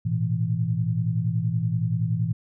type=chord; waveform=sine; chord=A suspended second; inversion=none; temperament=equal with one note detuned; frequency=110 / 120.58 / 164.81 Hz; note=A2 / B2 / E3; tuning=0 / -41 / 0 cents; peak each=-26 dBFS; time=0.05-2.33 s; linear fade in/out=10 ms; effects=none